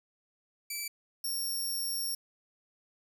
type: tone pair in turn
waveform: 10% pulse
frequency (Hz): 2318 / 5513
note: D7 / F8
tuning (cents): -23 / -23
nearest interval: octave + minor third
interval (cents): 1500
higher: second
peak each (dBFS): -26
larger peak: neither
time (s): 0.7-0.88 / 1.24-2.15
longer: second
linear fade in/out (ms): 5
effects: none